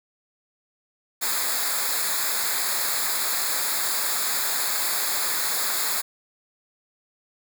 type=noise with comb filter; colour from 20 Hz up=white; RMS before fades=-25 dBFS; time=1.21-6.02 s; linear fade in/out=20 ms; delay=0.34 ms; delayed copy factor=-0.85; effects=none